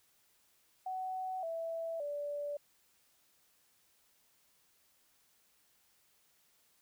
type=tone with pitch steps; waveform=sine; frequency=749 / 659.6 / 580.9 Hz; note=F#5 / E5 / D5; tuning=+21 / +1 / -19 cents; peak=-36 dBFS; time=0.86-2.57 s; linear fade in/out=5 ms; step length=570 ms; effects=white hiss -71 dBFS RMS until 6.81 s